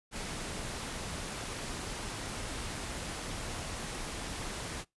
pink noise, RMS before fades -39 dBFS, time 0.11-4.85 s, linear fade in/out 50 ms, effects noise-tail reverb RT60 0.2 s tail -24 dB re dry + resampled to 24000 Hz

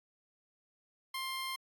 15% pulse tone, 1056 Hz, C6, 16 cents sharp, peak -30 dBFS, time 1.14-1.56 s, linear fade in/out 5 ms, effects AAC 64 kbps

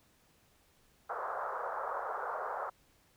white band-pass noise, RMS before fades -38 dBFS, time 1.09-2.7 s, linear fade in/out 10 ms, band 460 to 1400 Hz, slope 48 dB/octave, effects pink hiss -68 dBFS RMS until 3.16 s

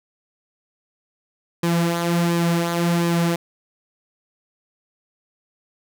sawtooth tone with flanger, 170.5 Hz, F3, 41 cents flat, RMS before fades -20 dBFS, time 1.63-3.36 s, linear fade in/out 5 ms, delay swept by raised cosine 1.4 to 5.5 ms, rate 1.4 Hz, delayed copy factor -0.55, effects none

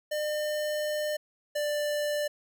square tone pair in turn, 603 / 590.9 Hz, D5 / D5, +46 / +10 cents, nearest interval unison, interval 36 cents, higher first, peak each -29 / -28 dBFS, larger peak second, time 0.11-1.17 / 1.55-2.28 s, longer first, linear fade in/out 10 ms, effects none

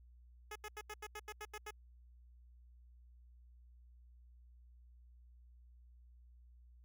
10% pulse tone bursts, 423.2 Hz, G#4, 33 cents sharp, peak -36 dBFS, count 10, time 0.51-1.708 s, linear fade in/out 5 ms, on 46 ms, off 82 ms, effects added 60 Hz sine -58 dBFS peak until 6.84 s + MP3 96 kbps

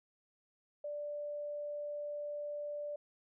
sine tone, 587.3 Hz, D5, in tune, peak -38 dBFS, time 0.84-2.96 s, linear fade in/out 5 ms, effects none

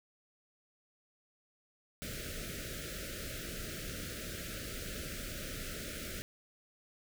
pink band-stop noise, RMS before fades -42 dBFS, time 2.02-6.22 s, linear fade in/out 0 ms, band 650 to 1300 Hz, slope 96 dB/octave, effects none

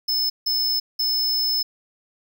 square tone bursts at uneven times, 5230 Hz, E8, 15 cents flat, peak -20 dBFS, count 3, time 0.08-0.3 / 0.46-0.8 / 0.99-1.63 s, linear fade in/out 10 ms, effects none

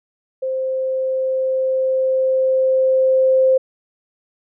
sine tone with level ramp, 523.3 Hz, C5, in tune, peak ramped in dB -19 to -10 dBFS, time 0.42-3.58 s, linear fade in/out 10 ms, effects none

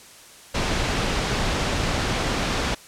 pink low-pass noise, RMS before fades -24 dBFS, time 0.54-2.75 s, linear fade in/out 10 ms, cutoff 5600 Hz, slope 12 dB/octave, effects white hiss -46 dBFS RMS until 2.87 s + low-pass 10000 Hz 12 dB/octave

